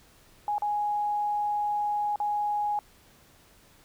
sine tone with dropouts, 830.6 Hz, G#5, in tune, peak -25 dBFS, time 0.48-2.79 s, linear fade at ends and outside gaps 1 ms, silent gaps 0.582-0.621 / 2.159-2.201 s, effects pink hiss -58 dBFS RMS until 3.84 s

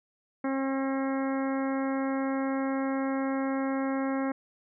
harmonic tone, 269.2 Hz, C4, 49 cents sharp, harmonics 1 / 2 / 3 / 4 / 5 / 6 / 7 / 8, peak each -28 / -34 / -38 / -40 / -42 / -44 / -45 / -46 dBFS, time 0.44-4.32 s, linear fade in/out 5 ms, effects none

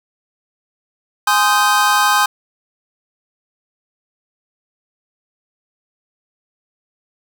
square chord, Ab major seventh, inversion none, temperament just, 830.6 / 1038.3 / 1245.9 / 1557.4 Hz, Ab5 / C6 / Eb6 / G6, 0 / -14 / +2 / -12 cents, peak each -18 dBFS, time 1.27-2.26 s, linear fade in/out 5 ms, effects none

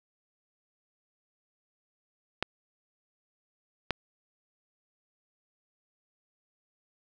clicks, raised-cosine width 0.3 ms, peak -11 dBFS, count 2, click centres 2.426 / 3.907 s, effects none

